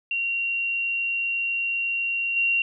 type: tone with level steps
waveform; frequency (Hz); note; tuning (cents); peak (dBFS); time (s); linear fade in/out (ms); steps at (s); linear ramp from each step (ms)
sine; 2754; F7; -25; -23 / -19; 0.11-2.62; 2; 2.36; 10
effects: none